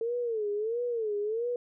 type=tone with vibrato; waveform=sine; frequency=446.9 Hz; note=A4; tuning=27 cents sharp; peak=-28 dBFS; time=0.01-1.56 s; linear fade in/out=2 ms; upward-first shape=sine; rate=1.5 Hz; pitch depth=150 cents each way; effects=none